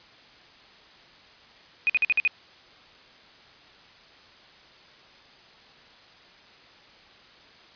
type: tone bursts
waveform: sine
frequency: 2487 Hz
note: D#7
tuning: 1 cent flat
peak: -18 dBFS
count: 6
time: 1.87-2.276 s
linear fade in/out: 0 ms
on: 26 ms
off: 50 ms
effects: white hiss -52 dBFS RMS until 7.75 s + resampled to 11025 Hz